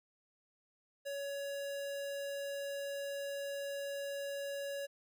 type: tone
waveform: square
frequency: 561 Hz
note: C#5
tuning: 21 cents sharp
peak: -39 dBFS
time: 1.05-4.87 s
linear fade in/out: 20 ms
effects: none